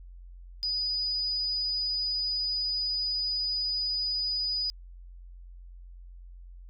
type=tone; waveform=sine; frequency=4956 Hz; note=D#8; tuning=8 cents flat; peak=-27 dBFS; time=0.63-4.7 s; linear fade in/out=0 ms; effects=added 44 Hz sine -44 dBFS peak until 6.69 s